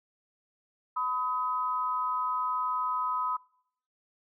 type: tone pair together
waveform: sine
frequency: 1004 / 1265 Hz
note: B5 / D#6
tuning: +28 / +28 cents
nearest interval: major third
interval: 400 cents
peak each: -30 / -30 dBFS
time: 0.96-3.37 s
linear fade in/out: 10 ms
effects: noise-tail reverb RT60 0.7 s tail -25 dB re dry